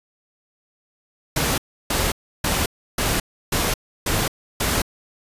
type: noise bursts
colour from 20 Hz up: pink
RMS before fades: -21 dBFS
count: 7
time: 1.36-4.82 s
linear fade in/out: 5 ms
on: 220 ms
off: 320 ms
effects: resampled to 32000 Hz